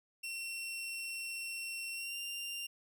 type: tone with pitch glide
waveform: sawtooth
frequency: 2719 to 2786 Hz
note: F7 to F7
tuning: -47 to -5 cents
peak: -36 dBFS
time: 0.23-2.67 s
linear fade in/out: 10 ms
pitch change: +42 cents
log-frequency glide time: 1.93-2.18 s
effects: none